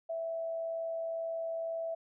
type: tone with amplitude modulation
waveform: sine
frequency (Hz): 659.3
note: E5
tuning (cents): 0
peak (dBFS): -32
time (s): 0.09-1.95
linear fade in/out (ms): 10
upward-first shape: sine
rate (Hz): 102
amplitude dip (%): 30
effects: none